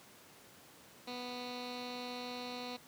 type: tone with low-pass filter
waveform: 15% pulse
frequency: 246.9 Hz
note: B3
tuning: in tune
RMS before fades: -43 dBFS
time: 1.07-2.77 s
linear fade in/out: 10 ms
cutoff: 4100 Hz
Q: 3.9
effects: pink hiss -58 dBFS RMS until 2.87 s + high-pass 150 Hz 12 dB/octave